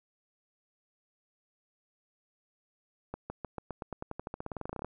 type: accelerating click train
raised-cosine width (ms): 1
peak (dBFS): -23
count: 24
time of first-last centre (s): 3.14-4.846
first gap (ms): 160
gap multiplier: 0.92
effects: none